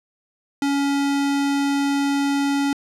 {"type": "tone", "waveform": "square", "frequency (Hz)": 280.7, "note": "C#4", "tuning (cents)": 22, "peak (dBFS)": -19, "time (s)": [0.62, 2.73], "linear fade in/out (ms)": 2, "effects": ["low-pass 9000 Hz 12 dB/octave"]}